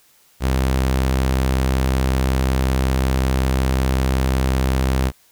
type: tone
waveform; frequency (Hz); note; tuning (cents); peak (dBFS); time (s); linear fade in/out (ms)
sawtooth; 65.41; C2; 0; -12; 0.4-5.12; 50
effects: white hiss -55 dBFS RMS until 5.31 s